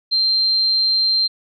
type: tone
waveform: sine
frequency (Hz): 4154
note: C8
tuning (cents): -13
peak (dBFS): -14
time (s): 0.11-1.28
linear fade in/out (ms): 20
effects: none